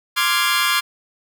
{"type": "chord", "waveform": "20% pulse", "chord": "D half-diminished seventh", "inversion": "third", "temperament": "equal", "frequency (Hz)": [1046.5, 1174.7, 1396.9, 1661.2], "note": ["C6", "D6", "F6", "Ab6"], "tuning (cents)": [0, 0, 0, 0], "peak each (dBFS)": -17, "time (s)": [0.16, 0.81], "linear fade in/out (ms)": 20, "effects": []}